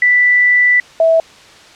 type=tone pair in turn; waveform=sine; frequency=1975.5 / 653 Hz; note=B6 / E5; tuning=0 / -17 cents; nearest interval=octave + perfect fifth; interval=1917 cents; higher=first; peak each=-7 dBFS; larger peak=neither; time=0.02-0.8 / 1-1.2 s; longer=first; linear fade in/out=2 ms; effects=white hiss -40 dBFS RMS until 1.75 s + low-pass 5000 Hz 12 dB/octave